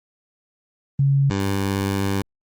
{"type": "tone pair in turn", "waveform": ["sine", "15% pulse"], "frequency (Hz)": [138.59, 98.26], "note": ["C#3", "G2"], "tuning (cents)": [0, 5], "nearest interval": "tritone", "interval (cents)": 595, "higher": "first", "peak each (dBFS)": -14, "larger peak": "neither", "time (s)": [[0.99, 1.3], [1.3, 2.22]], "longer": "second", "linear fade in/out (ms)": 5, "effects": ["Opus 24 kbps"]}